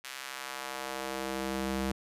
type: tone with high-pass filter sweep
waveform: square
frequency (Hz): 66.2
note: C2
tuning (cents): +21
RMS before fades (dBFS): -36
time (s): 0.04-1.92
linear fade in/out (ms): 5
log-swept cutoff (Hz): 2000 to 140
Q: 0.86
effects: resampled to 32000 Hz